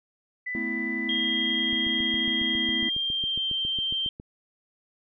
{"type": "tone", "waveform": "sine", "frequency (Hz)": 1993, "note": "B6", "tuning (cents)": 15, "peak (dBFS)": -29, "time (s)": [0.46, 2.9], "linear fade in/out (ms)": 10}
{"type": "chord", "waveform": "triangle", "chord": "A suspended second", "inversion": "none", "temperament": "equal with one note detuned", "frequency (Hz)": [220, 251.1, 329.6], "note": ["A3", "B3", "E4"], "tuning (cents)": [0, 29, 0], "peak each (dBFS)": -32, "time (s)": [0.55, 2.89], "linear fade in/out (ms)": 0}
{"type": "tone with pitch glide", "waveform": "sine", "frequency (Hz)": [3235, 3143], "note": ["G#7", "G7"], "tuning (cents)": [-46, 4], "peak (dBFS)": -25, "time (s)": [1.09, 4.09], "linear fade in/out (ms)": 2, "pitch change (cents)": -50, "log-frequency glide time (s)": [2.49, 3.52]}
{"type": "click train", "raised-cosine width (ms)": 3, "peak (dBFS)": -27, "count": 19, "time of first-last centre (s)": [1.73, 4.199], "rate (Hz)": 7.29}
{"effects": []}